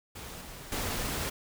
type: noise with level steps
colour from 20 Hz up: pink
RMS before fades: -43 / -45 / -33 dBFS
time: 0.15-1.3 s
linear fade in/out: 10 ms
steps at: 0.41 / 0.72 s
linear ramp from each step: 2 ms
effects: none